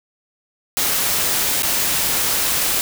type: noise with dropouts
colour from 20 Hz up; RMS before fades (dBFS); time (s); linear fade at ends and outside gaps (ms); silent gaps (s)
white; -19; 0.77-2.81; 0; 1.622-1.632
effects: none